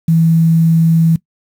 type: tone with quantisation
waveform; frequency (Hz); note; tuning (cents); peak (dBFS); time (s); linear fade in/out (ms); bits
sine; 163.8; E3; -11; -7; 0.08-1.16; 5; 6
effects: noise-tail reverb RT60 0.1 s tail -19 dB re dry